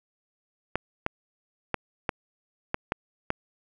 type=clicks; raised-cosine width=0.5 ms; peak=-10 dBFS; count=7; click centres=0.756 / 1.064 / 1.743 / 2.092 / 2.744 / 2.921 / 3.304 s; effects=none